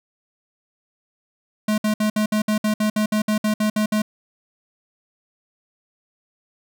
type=tone bursts; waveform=square; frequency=213.4 Hz; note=G#3; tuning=47 cents sharp; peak=-18 dBFS; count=15; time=1.68-4.02 s; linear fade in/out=5 ms; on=100 ms; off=60 ms; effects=none